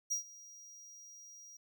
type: tone with ADSR envelope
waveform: square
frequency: 5730 Hz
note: F8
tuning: 44 cents sharp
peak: -31 dBFS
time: 0.1-1.57 s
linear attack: 19 ms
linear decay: 110 ms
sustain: -21 dB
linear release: 5 ms
effects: none